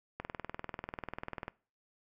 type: click train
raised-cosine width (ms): 0.5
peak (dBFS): -23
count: 27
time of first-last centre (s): 0.2-1.481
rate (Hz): 20.3
effects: noise-tail reverb RT60 0.4 s tail -23 dB re dry